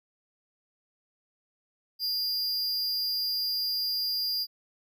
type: tone with amplitude modulation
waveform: square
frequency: 4800 Hz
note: D8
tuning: 37 cents sharp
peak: -25 dBFS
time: 1.99-4.47 s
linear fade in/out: 50 ms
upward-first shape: sine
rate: 235 Hz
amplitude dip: 60%
effects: none

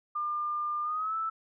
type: tone with pitch glide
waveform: sine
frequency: 1200 to 1316.2 Hz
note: D6 to E6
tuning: +37 to -3 cents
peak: -29 dBFS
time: 0.15-1.3 s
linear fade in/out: 10 ms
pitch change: +160 cents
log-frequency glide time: 0.83-1.15 s
effects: none

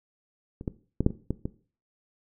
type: clicks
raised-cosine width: 3 ms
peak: -25 / -16 / -11 / -7 / -24 / -14 / -17 dBFS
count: 7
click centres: 0.611 / 0.678 / 1.006 / 1.064 / 1.105 / 1.306 / 1.455 s
effects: noise-tail reverb RT60 0.4 s tail -17 dB re dry

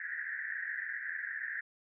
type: band-pass noise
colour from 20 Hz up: white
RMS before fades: -39 dBFS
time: 0-1.61 s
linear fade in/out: 5 ms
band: 1600 to 1900 Hz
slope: 96 dB/octave
effects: none

